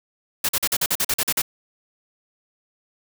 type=noise bursts; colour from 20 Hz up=white; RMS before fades=-21 dBFS; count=11; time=0.44-1.419 s; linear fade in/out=5 ms; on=49 ms; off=44 ms; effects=none